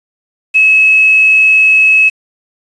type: tone with quantisation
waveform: sine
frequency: 2579 Hz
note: E7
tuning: 39 cents flat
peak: -4 dBFS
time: 0.54-2.1 s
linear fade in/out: 20 ms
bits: 5
effects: resampled to 22050 Hz